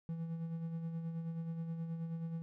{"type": "tone with tremolo", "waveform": "triangle", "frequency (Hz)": 165, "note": "E3", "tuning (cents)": 2, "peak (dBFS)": -34, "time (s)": [0.09, 2.42], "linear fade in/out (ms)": 0, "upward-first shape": "sine", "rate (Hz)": 9.4, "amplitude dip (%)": 45, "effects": []}